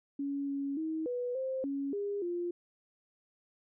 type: tone with pitch steps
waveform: sine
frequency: 280.6 / 278.7 / 317.9 / 491.3 / 525 / 278 / 405.5 / 349.1 Hz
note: C#4 / C#4 / D#4 / B4 / C5 / C#4 / G#4 / F4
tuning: +21 / +9 / +37 / -9 / +6 / +5 / -41 / -1 cents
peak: -32 dBFS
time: 0.19-2.51 s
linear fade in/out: 5 ms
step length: 290 ms
effects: none